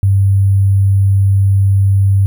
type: tone with sample-and-hold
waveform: sine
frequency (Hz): 98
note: G2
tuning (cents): 0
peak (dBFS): -7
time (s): 0.03-2.26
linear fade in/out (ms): 0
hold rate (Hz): 11025
effects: none